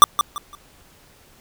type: tone with echo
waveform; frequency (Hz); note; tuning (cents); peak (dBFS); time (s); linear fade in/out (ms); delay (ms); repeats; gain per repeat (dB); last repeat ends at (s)
square; 1175; D6; +1; -4; 0.02-0.04; 0; 170; 3; -11; 0.55
effects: pink hiss -52 dBFS RMS until 1.4 s

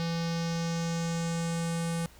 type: tone with low-pass filter sweep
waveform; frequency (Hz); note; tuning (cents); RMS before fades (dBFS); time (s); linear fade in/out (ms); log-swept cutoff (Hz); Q
square; 167.2; E3; +25; -31; 0-2.06; 0; 4800 to 9700; 2.7
effects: added 59 Hz sine -55 dBFS peak until 2.19 s + pink hiss -56 dBFS RMS until 2.19 s

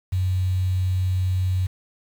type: tone with quantisation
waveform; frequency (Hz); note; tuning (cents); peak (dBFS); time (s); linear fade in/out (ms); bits
sine; 92.5; F#2; 0; -19; 0.12-1.67; 10; 7
effects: none

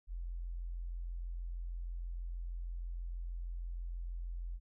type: tone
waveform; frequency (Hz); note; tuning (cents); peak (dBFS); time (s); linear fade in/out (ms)
sine; 43.15; F1; -20; -38; 0.07-4.6; 50
effects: none

